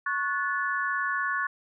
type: tone cluster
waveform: sine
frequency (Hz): 1105 / 1469 / 1732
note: C#6 / F#6 / A6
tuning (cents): -6 / -13 / -28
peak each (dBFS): -30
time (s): 0.06-1.47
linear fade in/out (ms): 5
effects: none